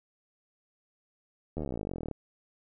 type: slowing click train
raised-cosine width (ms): 2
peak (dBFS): -22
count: 30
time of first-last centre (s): 1.57-2.113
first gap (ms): 12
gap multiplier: 1.03
effects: none